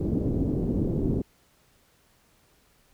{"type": "low-pass noise", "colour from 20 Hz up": "white", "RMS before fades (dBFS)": -26, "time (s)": [0, 1.22], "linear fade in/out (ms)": 10, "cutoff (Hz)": 350, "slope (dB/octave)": 24, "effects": ["pink hiss -63 dBFS RMS until 2.93 s"]}